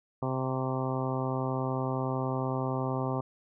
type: harmonic tone with a mistuned harmonic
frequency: 130.8 Hz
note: C3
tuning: in tune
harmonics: 1 / 2 / 3 / 4 / 5 / 6 / 7 / 8 / 9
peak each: -32 / -35 / -37 / -38 / -39 / -40 / -40 / -41 / -42 dBFS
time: 0.22-3.21 s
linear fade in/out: 5 ms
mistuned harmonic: 9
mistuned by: -26 cents
effects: none